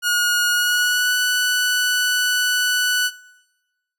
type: tone with pitch glide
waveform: sawtooth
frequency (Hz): 1440 to 1485.6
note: F#6 to F#6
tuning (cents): -47 to +7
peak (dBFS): -13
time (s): 0.02-3.11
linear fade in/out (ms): 50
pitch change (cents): +54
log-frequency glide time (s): 0.5-1.14
effects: noise-tail reverb RT60 1.0 s tail -19 dB re dry